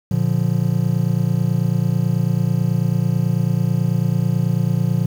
triangle chord, Bb major, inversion none, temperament just, 116.54 / 145.68 / 174.81 Hz, Bb2 / D3 / F3, 0 / -14 / +2 cents, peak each -18 dBFS, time 0.11-5.06 s, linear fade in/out 5 ms, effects 7-bit

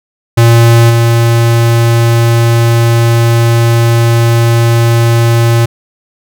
square tone with level steps, 116.54 Hz, A#2, in tune, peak -3 / -6 dBFS, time 0.37-5.66 s, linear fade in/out 10 ms, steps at 0.89 s, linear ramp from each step 20 ms, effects none

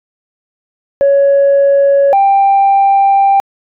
sine tone pair in turn, 558 / 789.1 Hz, C#5 / G5, +11 / +11 cents, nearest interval tritone, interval 600 cents, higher second, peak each -4 dBFS, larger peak neither, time 1.01-2.13 / 2.13-3.4 s, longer second, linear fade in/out 0 ms, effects tanh soft clip ceiling -3 dBFS

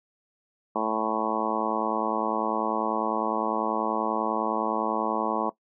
harmonic tone, 110.1 Hz, A2, 2 cents sharp, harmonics 2 / 3 / 4 / 5 / 6 / 7 / 8 / 9 / 10, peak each -33 / -33 / -33 / -33 / -33 / -33 / -33 / -33 / -33 dBFS, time 0.75-5.5 s, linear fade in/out 10 ms, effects noise-tail reverb RT60 0.1 s tail -17 dB re dry

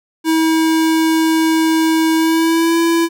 square tone with pitch glide, 321.5 to 333.8 Hz, E4 to E4, -43 to +22 cents, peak -12 dBFS, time 0.24-3.09 s, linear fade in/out 50 ms, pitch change +65 cents, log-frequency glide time 2.16-2.79 s, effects none

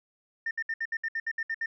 sine tone bursts, 1809 Hz, A6, 48 cents sharp, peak -27 dBFS, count 11, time 0.46-1.66 s, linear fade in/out 5 ms, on 50 ms, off 65 ms, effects tanh soft clip ceiling -24 dBFS

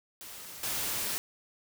white noise with level steps, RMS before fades -45 / -33 dBFS, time 0.21-1.18 s, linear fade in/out 0 ms, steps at 0.63 s, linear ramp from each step 5 ms, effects none

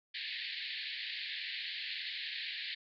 white band-pass noise, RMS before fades -41 dBFS, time 0.14-2.75 s, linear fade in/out 10 ms, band 1700 to 4500 Hz, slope 96 dB/octave, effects none

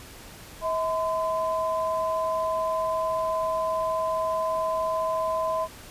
sine tone pair together, 642.6 / 1020 Hz, E5 / C6, -44 / -44 cents, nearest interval minor sixth, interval 800 cents, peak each -26 / -27 dBFS, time 0.61-5.68 s, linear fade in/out 50 ms, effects pink hiss -45 dBFS RMS until 5.9 s + resampled to 32000 Hz

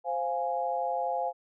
sine chord, F minor, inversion second, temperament equal, 523.3 / 698.5 / 830.6 Hz, C5 / F5 / Ab5, 0 / 0 / 0 cents, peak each -33 / -31 / -32 dBFS, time 0.04-1.33 s, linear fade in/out 50 ms, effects none

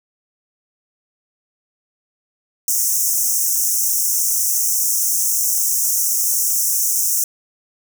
pink high-pass noise, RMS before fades -18 dBFS, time 2.68-7.24 s, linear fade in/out 2 ms, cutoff 5600 Hz, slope 96 dB/octave, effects none

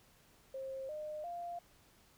sine tone with pitch steps, 533 / 608.7 / 695.2 Hz, C5 / D#5 / F5, +32 / -38 / -8 cents, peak -40 dBFS, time 0.54-1.59 s, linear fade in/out 5 ms, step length 350 ms, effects pink hiss -66 dBFS RMS until 2.17 s

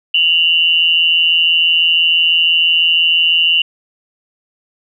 sine tone pair together, 2784 / 2950 Hz, F7 / F#7, -6 / -6 cents, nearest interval minor second, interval 100 cents, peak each -12 dBFS, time 0.14-3.62 s, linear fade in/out 5 ms, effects none

